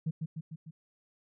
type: tone with echo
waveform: sine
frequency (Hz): 159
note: D#3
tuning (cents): +38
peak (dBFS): -27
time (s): 0.06-0.11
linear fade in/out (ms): 10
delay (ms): 150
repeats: 4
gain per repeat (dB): -4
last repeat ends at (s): 0.71
effects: tanh soft clip ceiling -25 dBFS